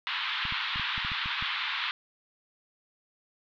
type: band-pass noise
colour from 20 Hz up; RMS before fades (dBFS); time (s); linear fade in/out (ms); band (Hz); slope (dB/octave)
white; -32; 0.07-1.91; 0; 950 to 3800; 48
type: clicks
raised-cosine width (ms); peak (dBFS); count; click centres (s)
5; -28; 9; 0.453 / 0.524 / 0.759 / 0.797 / 0.979 / 1.049 / 1.118 / 1.259 / 1.425
effects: none